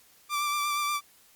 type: tone with vibrato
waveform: sawtooth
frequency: 1174.7 Hz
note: D6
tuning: in tune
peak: -23 dBFS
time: 0.29-1.01 s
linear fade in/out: 50 ms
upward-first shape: sine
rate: 8.4 Hz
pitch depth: 23 cents each way
effects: white hiss -59 dBFS RMS until 1.35 s + Opus 48 kbps